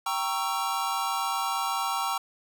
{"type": "chord", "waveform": "square", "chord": "G diminished seventh", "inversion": "none", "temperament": "equal with one note detuned", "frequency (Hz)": [784, 932.3, 1108.7, 1335.4], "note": ["G5", "Bb5", "Db6", "Fb6"], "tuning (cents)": [0, 0, 0, 22], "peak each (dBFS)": -33, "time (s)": [0.06, 2.18], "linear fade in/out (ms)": 5, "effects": []}